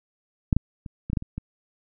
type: clicks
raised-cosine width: 5 ms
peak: -6 / -7 / -23 / -19 / -12 / -10 / -23 / -18 dBFS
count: 8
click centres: 0.528 / 0.566 / 0.862 / 1.1 / 1.132 / 1.172 / 1.224 / 1.38 s
effects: none